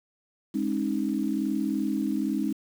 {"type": "chord", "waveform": "sine", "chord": "Ab suspended fourth", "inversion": "none", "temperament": "equal with one note detuned", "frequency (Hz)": [207.7, 270.2, 311.1], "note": ["Ab3", "Db4", "Eb4"], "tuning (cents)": [0, -44, 0], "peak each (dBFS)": [-29, -29, -29], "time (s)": [0.54, 2.53], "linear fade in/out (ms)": 10, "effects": ["8-bit"]}